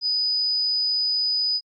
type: tone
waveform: sine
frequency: 4978 Hz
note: D#8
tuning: in tune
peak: -20 dBFS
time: 0.01-1.61 s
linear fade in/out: 50 ms
effects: AAC 64 kbps